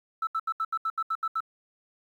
sine tone bursts, 1318.5 Hz, E6, in tune, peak -24 dBFS, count 10, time 0.22-1.405 s, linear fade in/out 5 ms, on 51 ms, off 75 ms, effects tanh soft clip ceiling -22 dBFS + 10-bit

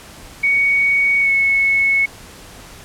sine tone with pitch glide, 2236 to 2199 Hz, C#7 to C#7, +14 to -14 cents, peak -12 dBFS, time 0.43-2.06 s, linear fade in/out 10 ms, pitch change -28 cents, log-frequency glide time 1.2-1.3 s, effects pink hiss -39 dBFS RMS until 2.84 s + low-pass 12000 Hz 12 dB/octave

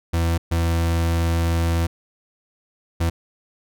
40% pulse tone bursts at uneven times, 83.6 Hz, E2, 25 cents sharp, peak -17 dBFS, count 3, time 0.13-0.38 / 0.51-1.87 / 3-3.1 s, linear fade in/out 10 ms, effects none

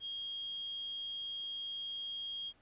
sine tone, 3250 Hz, G#7, 38 cents flat, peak -38 dBFS, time 0-2.53 s, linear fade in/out 50 ms, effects pink hiss -68 dBFS RMS until 2.61 s + resampled to 8000 Hz

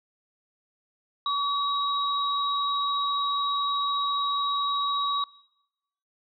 sine tone pair together, 1136 / 3821 Hz, C#6 / A#7, +42 / +42 cents, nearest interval octave + major sixth, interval 2100 cents, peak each -25 / -29 dBFS, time 1.26-5.24 s, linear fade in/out 2 ms, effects noise-tail reverb RT60 0.9 s tail -22 dB re dry

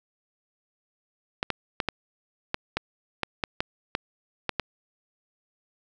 clicks, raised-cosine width 0.3 ms, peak -9 dBFS, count 12, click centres 1.429 / 1.503 / 1.802 / 1.887 / 2.544 / 2.77 / 3.233 / 3.438 / 3.605 / 3.951 / 4.493 / 4.597 s, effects none

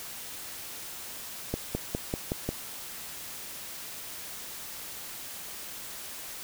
accelerating click train, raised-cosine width 2 ms, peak -15 dBFS, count 6, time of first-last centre 1.54-2.49 s, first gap 210 ms, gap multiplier 0.95, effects white hiss -41 dBFS RMS until 6.43 s

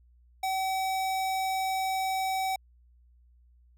square tone, 762 Hz, G5, 49 cents flat, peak -28 dBFS, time 0.43-2.56 s, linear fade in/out 5 ms, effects added 60 Hz sine -57 dBFS peak until 3.77 s

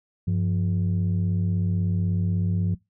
sine tone pair together, 97.54 / 173.8 Hz, G2 / F3, -8 / -8 cents, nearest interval minor seventh, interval 1000 cents, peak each -21 / -23 dBFS, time 0.27-2.75 s, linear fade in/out 10 ms, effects noise-tail reverb RT60 0.2 s tail -21 dB re dry + tanh soft clip ceiling -17 dBFS

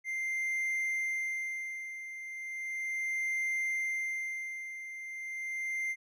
triangle tone with tremolo, 2093 Hz, C7, in tune, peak -28 dBFS, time 0.04-5.96 s, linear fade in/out 50 ms, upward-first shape sine, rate 0.36 Hz, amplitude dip 70%, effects none

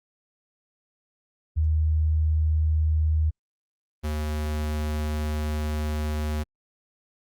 sine / square tone pair in turn, 78 / 75.95 Hz, D#2 / D#2, +5 / -41 cents, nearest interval unison, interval 46 cents, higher first, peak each -19 / -26 dBFS, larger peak first, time 1.56-3.31 / 4.03-6.44 s, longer second, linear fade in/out 20 ms, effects Opus 48 kbps

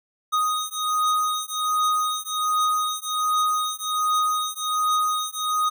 square beating tone pair, 1245 / 1246.3 Hz, D#6 / D#6, +1 / +2 cents, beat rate 1.3 Hz, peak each -25 / -25 dBFS, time 0.32-5.7 s, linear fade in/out 20 ms, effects none

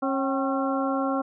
harmonic tone with a mistuned harmonic, 271.4 Hz, C#4, 36 cents flat, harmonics 1 / 2 / 3 / 4 / 5, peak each -26 / -29 / -31 / -32 / -33 dBFS, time 0.02-1.22 s, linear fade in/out 10 ms, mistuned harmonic 3, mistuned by -84 cents, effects none

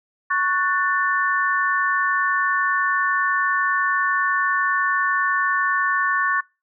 sine chord, F# minor, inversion second, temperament just, 1110 / 1480 / 1776 Hz, C#6 / F#6 / A6, +2 / 0 / +16 cents, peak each -21 / -24 / -22 dBFS, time 0.3-6.41 s, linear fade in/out 10 ms, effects noise-tail reverb RT60 0.3 s tail -26 dB re dry

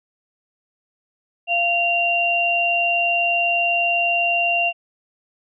sine tone pair together, 692 / 2768 Hz, F5 / F7, -16 / -16 cents, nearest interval 2 octaves, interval 2400 cents, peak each -21 / -18 dBFS, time 1.47-4.73 s, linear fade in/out 50 ms, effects none

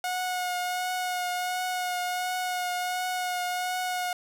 sawtooth tone with vibrato, 726 Hz, F#5, 33 cents flat, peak -24 dBFS, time 0.04-4.13 s, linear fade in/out 2 ms, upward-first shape triangle, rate 1.4 Hz, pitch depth 21 cents each way, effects none

